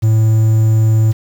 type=tone with quantisation; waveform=triangle; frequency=110.2 Hz; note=A2; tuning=3 cents sharp; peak=-6 dBFS; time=0.02-1.13 s; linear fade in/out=20 ms; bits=6; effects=none